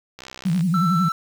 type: click train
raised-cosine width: 0.2 ms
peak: -19 dBFS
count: 28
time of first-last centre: 0.19-0.609 s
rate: 64.5 Hz
type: tone with vibrato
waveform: sine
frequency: 174.61 Hz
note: F3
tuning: in tune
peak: -17 dBFS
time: 0.45-1.09 s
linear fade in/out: 10 ms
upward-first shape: sine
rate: 11 Hz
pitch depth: 160 cents each way
type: tone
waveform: triangle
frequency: 1332 Hz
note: E6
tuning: 18 cents sharp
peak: -19 dBFS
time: 0.74-1.12 s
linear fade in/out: 2 ms
effects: 7-bit